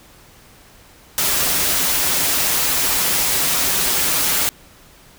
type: noise with comb filter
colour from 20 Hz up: white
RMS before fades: -18 dBFS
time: 1.18-4.49 s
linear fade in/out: 0 ms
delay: 9 ms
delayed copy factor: -0.5
effects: pink hiss -47 dBFS RMS until 5.18 s